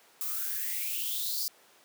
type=noise with high-pass filter sweep; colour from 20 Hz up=violet; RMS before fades=-33 dBFS; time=0.21-1.48 s; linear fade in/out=0 ms; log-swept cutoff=1100 to 5000 Hz; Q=8.2; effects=pink hiss -59 dBFS RMS until 1.84 s + high-pass 400 Hz 12 dB/octave